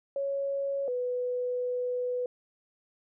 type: tone pair in turn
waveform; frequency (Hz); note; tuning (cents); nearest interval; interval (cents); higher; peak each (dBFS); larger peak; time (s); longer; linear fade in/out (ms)
sine; 554.4 / 495.6; C#5 / B4; 0 / +6; major second; 194; first; -28; neither; 0.16-0.88 / 0.88-2.26; second; 2
effects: none